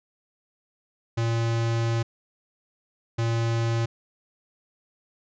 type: tone pair in turn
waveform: square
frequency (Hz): 115.4 / 115.4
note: A#2 / A#2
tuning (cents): -17 / -17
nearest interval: unison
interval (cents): 0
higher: neither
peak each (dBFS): -23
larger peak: neither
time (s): 1.17-2.03 / 3.18-3.86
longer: first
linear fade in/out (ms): 10
effects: resampled to 16000 Hz